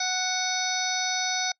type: harmonic tone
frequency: 740 Hz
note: F#5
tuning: in tune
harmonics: 1 / 2 / 3 / 5 / 6 / 7 / 8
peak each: -31 / -33 / -33 / -32 / -34 / -34 / -31 dBFS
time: 0-1.52 s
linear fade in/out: 5 ms
effects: noise-tail reverb RT60 0.1 s tail -26 dB re dry